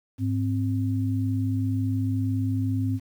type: tone pair together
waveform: sine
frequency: 103.83 / 261.9 Hz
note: G#2 / C4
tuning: 0 / +2 cents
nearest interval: octave + major third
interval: 1602 cents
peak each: -24 / -27 dBFS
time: 0.18-3 s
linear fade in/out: 50 ms
effects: 9-bit